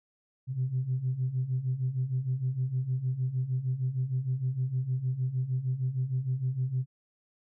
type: beating tone pair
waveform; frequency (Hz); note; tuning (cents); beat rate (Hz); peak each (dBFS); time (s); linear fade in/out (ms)
sine; 124.9 / 131.4; B2 / C3; +20 / +8; 6.5; -32 / -28; 0.47-6.86; 50
effects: tanh soft clip ceiling -21 dBFS